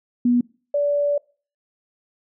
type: tone pair in turn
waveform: sine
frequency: 243.1 / 578.2 Hz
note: B3 / D5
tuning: -27 / -27 cents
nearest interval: octave + minor third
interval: 1500 cents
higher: second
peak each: -14 / -17 dBFS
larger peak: first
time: 0.25-0.41 / 0.74-1.18 s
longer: second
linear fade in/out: 5 ms
effects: noise-tail reverb RT60 0.4 s tail -24 dB re dry